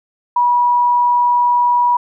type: tone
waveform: sine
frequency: 970 Hz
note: B5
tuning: 31 cents flat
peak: -10 dBFS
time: 0.36-1.97 s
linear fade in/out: 5 ms
effects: none